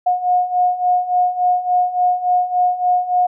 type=beating tone pair; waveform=sine; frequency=720 / 723.5 Hz; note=F#5 / F#5; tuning=-47 / -39 cents; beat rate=3.5 Hz; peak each=-19 / -15 dBFS; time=0.06-3.27 s; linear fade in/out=10 ms; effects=none